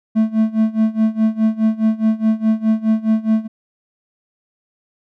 triangle tone with tremolo, 220 Hz, A3, in tune, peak -8 dBFS, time 0.15-3.48 s, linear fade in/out 20 ms, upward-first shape sine, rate 4.8 Hz, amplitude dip 90%, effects none

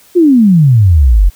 sine exponential sweep, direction down, 370 to 42 Hz, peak -3 dBFS, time 0.15-1.3 s, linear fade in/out 20 ms, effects white hiss -44 dBFS RMS until 1.35 s

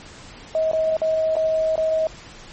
sine tone with dropouts, 636 Hz, D#5, 38 cents sharp, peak -17 dBFS, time 0.55-2.07 s, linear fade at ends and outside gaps 1 ms, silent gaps 0.714-0.732 / 0.968-1.017 / 1.355-1.366 / 1.757-1.778 s, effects pink hiss -42 dBFS RMS until 2.52 s + MP3 32 kbps

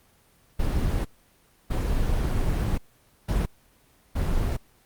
brown noise bursts at uneven times, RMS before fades -24 dBFS, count 4, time 0.59-1.05 / 1.7-2.78 / 3.28-3.46 / 4.15-4.57 s, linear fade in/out 10 ms, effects pink hiss -60 dBFS RMS until 4.85 s + Opus 24 kbps

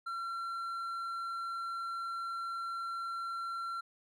triangle tone with hard clipping, 1362 Hz, F6, 44 cents flat, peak -37 dBFS, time 0.06-3.81 s, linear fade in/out 10 ms, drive 7 dB, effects none

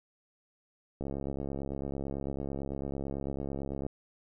click train, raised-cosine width 2 ms, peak -23 dBFS, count 198, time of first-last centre 1.01-3.865 s, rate 69 Hz, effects none

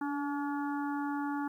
harmonic tone with a mistuned harmonic, 285.1 Hz, C#4, 49 cents sharp, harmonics 1 / 3 / 4 / 5 / 6, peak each -33 / -38 / -44 / -43 / -50 dBFS, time 0.01-1.48 s, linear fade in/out 5 ms, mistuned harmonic 1, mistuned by +21 cents, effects 11-bit

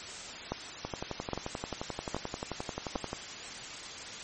two click trains, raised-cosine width 1 ms, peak -17 / -20 dBFS, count 4 / 27, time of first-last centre 0.52-2.959 / 0.85-3.131 s, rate 1.23 / 11.4 Hz, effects white hiss -42 dBFS RMS until 4.23 s + MP3 32 kbps

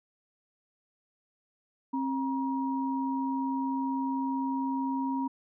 sine tone pair together, 266.9 / 951.1 Hz, C4 / A#5, +35 / +35 cents, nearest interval octave + minor seventh, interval 2200 cents, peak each -29 / -33 dBFS, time 1.93-5.28 s, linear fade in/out 10 ms, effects none

